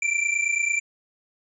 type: tone pair together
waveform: square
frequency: 2337 / 2366 Hz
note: D7 / D7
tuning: -9 / +12 cents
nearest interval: unison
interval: 21 cents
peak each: -25 dBFS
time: 0.02-0.8 s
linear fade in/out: 5 ms
effects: resampled to 22050 Hz

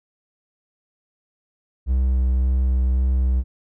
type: tone with vibrato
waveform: triangle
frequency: 64 Hz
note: C2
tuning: 38 cents flat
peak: -14 dBFS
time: 1.86-3.44 s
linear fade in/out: 50 ms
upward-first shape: sine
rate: 1.8 Hz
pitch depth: 14 cents each way
effects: none

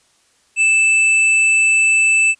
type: tone with hard clipping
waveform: sine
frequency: 2637 Hz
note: E7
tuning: in tune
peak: -12 dBFS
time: 0.56-2.35 s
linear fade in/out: 50 ms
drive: 11 dB
effects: white hiss -57 dBFS RMS until 2.39 s + resampled to 22050 Hz

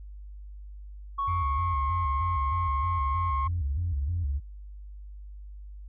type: tone with pitch glide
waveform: sine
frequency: 1108.7 to 1075.3 Hz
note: C#6 to C6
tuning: 0 to +47 cents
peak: -25 dBFS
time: 1.18-3.48 s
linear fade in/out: 10 ms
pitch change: -53 cents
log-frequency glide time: 1.33-1.89 s
type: tone with vibrato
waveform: sine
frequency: 77.78 Hz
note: D#2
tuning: in tune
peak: -25 dBFS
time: 1.27-4.4 s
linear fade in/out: 20 ms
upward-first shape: square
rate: 3.2 Hz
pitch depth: 190 cents each way
effects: tanh soft clip ceiling -21 dBFS + added 50 Hz sine -40 dBFS peak until 5.88 s

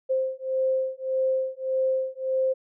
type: beating tone pair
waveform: sine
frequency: 523.3 / 525 Hz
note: C5 / C5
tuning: 0 / +6 cents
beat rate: 1.7 Hz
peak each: -26 dBFS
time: 0.09-2.54 s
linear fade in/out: 20 ms
effects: none

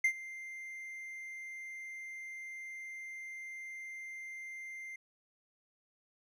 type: tone with ADSR envelope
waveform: triangle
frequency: 2093 Hz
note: C7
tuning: in tune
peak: -22 dBFS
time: 0.04-4.96 s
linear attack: 6 ms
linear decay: 78 ms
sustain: -19 dB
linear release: 5 ms
effects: none

